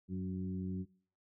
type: harmonic tone with a mistuned harmonic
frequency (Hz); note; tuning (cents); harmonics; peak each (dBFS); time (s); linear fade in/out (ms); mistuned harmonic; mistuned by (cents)
92.7; F#2; +4; 1 / 2 / 3 / 4; -42 / -37 / -46 / -49; 0.08-0.86; 50; 3; +22
effects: noise-tail reverb RT60 0.5 s tail -23 dB re dry